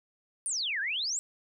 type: exponential two-way sweep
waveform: sine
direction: down then up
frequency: 9790 to 1544 to 8000 Hz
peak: -29 dBFS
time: 0.46-1.19 s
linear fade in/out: 0 ms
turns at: 0.8 s
effects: none